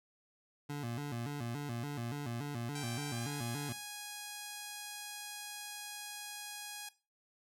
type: tone with vibrato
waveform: 25% pulse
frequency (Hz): 130.81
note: C3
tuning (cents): 0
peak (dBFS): -34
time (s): 0.69-3.73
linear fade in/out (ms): 10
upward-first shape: square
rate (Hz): 3.5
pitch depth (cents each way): 180
type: tone with pitch glide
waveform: 5% pulse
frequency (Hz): 784 to 828.7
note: G5 to G#5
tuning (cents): 0 to -4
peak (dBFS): -31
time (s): 2.75-6.89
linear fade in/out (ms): 5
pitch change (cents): +96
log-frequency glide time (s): 3.1-3.35
effects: noise-tail reverb RT60 0.3 s tail -17 dB re dry